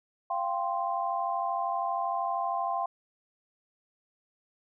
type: chord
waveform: sine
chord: F suspended second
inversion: none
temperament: equal with one note detuned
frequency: 691.2 / 784 / 1046.5 Hz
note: F5 / G5 / C6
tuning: -18 / 0 / 0 cents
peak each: -32 dBFS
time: 0.3-2.86 s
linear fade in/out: 5 ms
effects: none